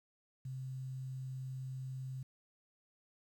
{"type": "tone", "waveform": "sine", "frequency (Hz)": 130.81, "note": "C3", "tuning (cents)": 0, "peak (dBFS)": -40, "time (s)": [0.45, 2.23], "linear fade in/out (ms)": 5, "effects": ["11-bit"]}